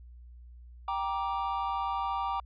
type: chord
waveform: triangle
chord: G minor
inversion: none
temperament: equal with one note detuned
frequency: 784 / 943.2 / 1174.7 Hz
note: G5 / Bb5 / D6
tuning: 0 / +20 / 0 cents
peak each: -32 dBFS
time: 0.88-2.4 s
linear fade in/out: 2 ms
effects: added 60 Hz sine -47 dBFS peak until 2.45 s + resampled to 11025 Hz